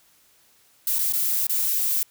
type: noise with dropouts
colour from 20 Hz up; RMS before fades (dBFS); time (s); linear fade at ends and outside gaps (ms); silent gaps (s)
violet; -23; 0.87-2.03; 1; 0.985-0.99 / 1.124-1.136 / 1.468-1.495
effects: white hiss -59 dBFS RMS until 2.1 s